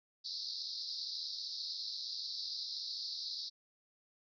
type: band-pass noise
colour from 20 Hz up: white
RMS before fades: -42 dBFS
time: 0.24-3.5 s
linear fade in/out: 20 ms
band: 3900 to 5200 Hz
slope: 96 dB/octave
effects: none